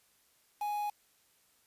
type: tone with quantisation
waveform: triangle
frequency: 830.6 Hz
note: G#5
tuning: in tune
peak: -30 dBFS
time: 0.61-0.9 s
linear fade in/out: 5 ms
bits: 8
effects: white hiss -69 dBFS RMS until 1.66 s + resampled to 32000 Hz